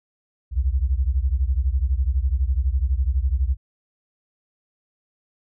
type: beating tone pair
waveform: sine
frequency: 61 / 73 Hz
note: B1 / D2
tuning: -21 / -10 cents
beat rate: 12 Hz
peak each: -20 / -22 dBFS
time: 0.51-3.57 s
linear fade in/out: 50 ms
effects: none